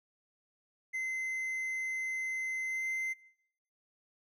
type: tone with pitch glide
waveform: triangle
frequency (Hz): 2061 to 2073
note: C7 to C7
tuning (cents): -27 to -17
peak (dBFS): -31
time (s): 0.93-3.14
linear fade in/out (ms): 20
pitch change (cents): +10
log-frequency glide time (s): 2.66-2.84
effects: noise-tail reverb RT60 0.8 s tail -23 dB re dry